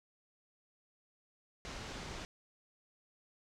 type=low-pass noise; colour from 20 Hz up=pink; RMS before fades=-45 dBFS; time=1.65-2.25 s; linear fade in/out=0 ms; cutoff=6700 Hz; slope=24 dB/octave; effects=none